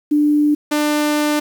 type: tone pair in turn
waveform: sine / sawtooth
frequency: 296.4 / 298.3 Hz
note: D4 / D4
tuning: +16 / +27 cents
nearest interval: unison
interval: 11 cents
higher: second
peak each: -11 dBFS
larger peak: neither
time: 0.11-0.55 / 0.71-1.4 s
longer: second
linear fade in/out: 10 ms
effects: 7-bit